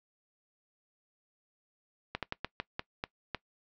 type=slowing click train; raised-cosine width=0.3 ms; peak=-17 dBFS; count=8; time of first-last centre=2.15-3.347 s; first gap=77 ms; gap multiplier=1.26; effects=noise-tail reverb RT60 0.1 s tail -21 dB re dry + low-pass 5000 Hz 12 dB/octave